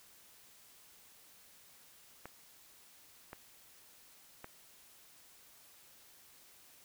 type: clicks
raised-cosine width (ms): 0.5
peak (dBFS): -30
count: 3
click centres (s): 2.256 / 3.331 / 4.444
effects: white hiss -61 dBFS RMS until 6.84 s